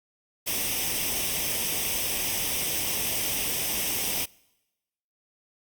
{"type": "noise with comb filter", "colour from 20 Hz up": "white", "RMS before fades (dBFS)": -28, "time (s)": [0.46, 4.26], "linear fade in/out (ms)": 20, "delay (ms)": 0.35, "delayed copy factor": 0.65, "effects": ["noise-tail reverb RT60 1.0 s tail -25 dB re dry", "Opus 48 kbps"]}